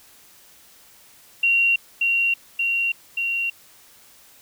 sine tone with echo, 2753 Hz, F7, 25 cents flat, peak -15 dBFS, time 1.43-1.76 s, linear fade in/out 5 ms, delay 580 ms, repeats 3, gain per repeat -2 dB, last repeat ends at 3.5 s, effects white hiss -51 dBFS RMS until 4.41 s

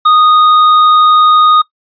triangle tone with hard clipping, 1239 Hz, D#6, 8 cents flat, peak -6 dBFS, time 0.05-1.62 s, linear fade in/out 10 ms, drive 14 dB, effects noise-tail reverb RT60 0.1 s tail -19 dB re dry + resampled to 11025 Hz

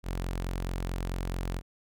sawtooth tone, 44.58 Hz, F1, 36 cents sharp, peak -27 dBFS, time 0.03-1.62 s, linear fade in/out 50 ms, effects none

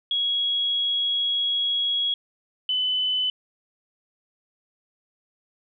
sine tone pair in turn, 3322 / 3014 Hz, G#7 / F#7, 0 / +31 cents, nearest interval major second, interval 169 cents, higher first, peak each -21 dBFS, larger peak neither, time 0.11-2.14 / 2.69-3.3 s, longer first, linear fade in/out 2 ms, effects none

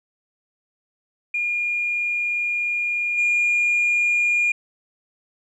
sine tone with level steps, 2421 Hz, D#7, 48 cents flat, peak -20 / -15 dBFS, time 1.34-4.52 s, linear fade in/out 5 ms, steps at 3.17 s, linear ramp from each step 20 ms, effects tanh soft clip ceiling -14 dBFS

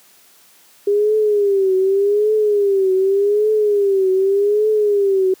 sine tone with vibrato, 402.6 Hz, G4, 46 cents sharp, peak -12 dBFS, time 0.87-5.34 s, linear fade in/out 5 ms, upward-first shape triangle, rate 0.85 Hz, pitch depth 130 cents each way, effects white hiss -50 dBFS RMS until 5.4 s + high-pass 150 Hz 12 dB/octave

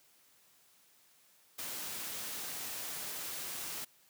white noise, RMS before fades -41 dBFS, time 1.58-3.85 s, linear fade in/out 10 ms, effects white hiss -66 dBFS RMS until 4.09 s + high-pass 100 Hz 12 dB/octave

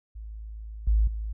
sine tone with level steps, 53.9 Hz, A1, 35 cents flat, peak -36 / -18 / -29 dBFS, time 0.15-1.33 s, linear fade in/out 10 ms, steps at 0.87 / 1.07 s, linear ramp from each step 5 ms, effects none

